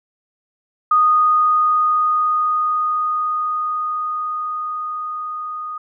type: tone with level ramp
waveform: sine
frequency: 1237 Hz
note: D#6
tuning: 10 cents flat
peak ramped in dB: -10 to -25 dBFS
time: 0.91-5.78 s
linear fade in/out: 5 ms
effects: none